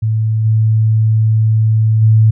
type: tone with level steps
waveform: sine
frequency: 110 Hz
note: A2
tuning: in tune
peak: -11 / -8 / -5 dBFS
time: 0.02-2.31 s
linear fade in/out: 10 ms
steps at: 0.44 / 2.01 s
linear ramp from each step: 20 ms
effects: none

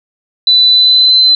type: tone with pitch glide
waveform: sine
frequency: 3989 to 4052 Hz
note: B7 to B7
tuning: +17 to +44 cents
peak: -4 dBFS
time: 0.47-1.35 s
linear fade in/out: 2 ms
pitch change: +27 cents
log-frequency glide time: 0.7-1.17 s
effects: none

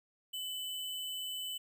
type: tone with sample-and-hold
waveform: sine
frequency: 3007 Hz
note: F#7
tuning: 27 cents sharp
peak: -37 dBFS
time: 0.33-1.58 s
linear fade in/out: 10 ms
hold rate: 11025 Hz
effects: none

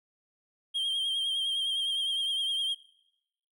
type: tone with vibrato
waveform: triangle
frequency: 3200 Hz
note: G7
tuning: 35 cents sharp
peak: -26 dBFS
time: 0.74-2.75 s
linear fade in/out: 20 ms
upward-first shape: triangle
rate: 9.8 Hz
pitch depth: 52 cents each way
effects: noise-tail reverb RT60 0.9 s tail -22 dB re dry

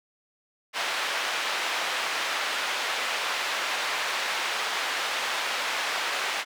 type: band-pass noise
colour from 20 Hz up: white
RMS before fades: -29 dBFS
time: 0.73-6.45 s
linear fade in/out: 50 ms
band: 630 to 2900 Hz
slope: 12 dB/octave
effects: none

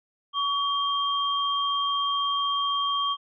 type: tone pair together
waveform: sine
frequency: 1129 / 3193 Hz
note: C#6 / G7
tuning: +31 / +31 cents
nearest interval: octave + tritone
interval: 1800 cents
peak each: -25 / -27 dBFS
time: 0.33-3.17 s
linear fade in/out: 50 ms
effects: none

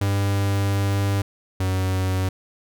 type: tone pair in turn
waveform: 45% pulse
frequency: 99.4 / 93.82 Hz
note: G2 / F#2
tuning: +25 / +25 cents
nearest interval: minor second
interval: 100 cents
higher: first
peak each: -19 / -20 dBFS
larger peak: first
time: 0.01-1.22 / 1.6-2.29 s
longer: first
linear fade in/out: 5 ms
effects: none

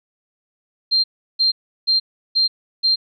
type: tone bursts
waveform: sine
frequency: 4175 Hz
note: C8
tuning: 5 cents flat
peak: -13 dBFS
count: 5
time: 0.91-2.96 s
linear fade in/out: 20 ms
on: 130 ms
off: 350 ms
effects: none

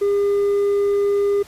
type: tone with hard clipping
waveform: sine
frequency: 403.9 Hz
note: G#4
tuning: 48 cents flat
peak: -16 dBFS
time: 0.01-1.43 s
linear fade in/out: 10 ms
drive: 2 dB
effects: pink hiss -45 dBFS RMS until 1.47 s + resampled to 32000 Hz

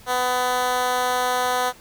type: tone with high-pass filter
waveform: 10% pulse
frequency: 250 Hz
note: B3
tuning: 21 cents sharp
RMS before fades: -22 dBFS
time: 0.06-1.73 s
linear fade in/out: 50 ms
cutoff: 620 Hz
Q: 1.4
effects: pink hiss -48 dBFS RMS until 1.8 s

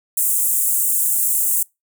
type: high-pass noise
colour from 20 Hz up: pink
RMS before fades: -18 dBFS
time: 0.17-1.63 s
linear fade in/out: 5 ms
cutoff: 7700 Hz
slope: 48 dB/octave
effects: noise-tail reverb RT60 0.2 s tail -24 dB re dry

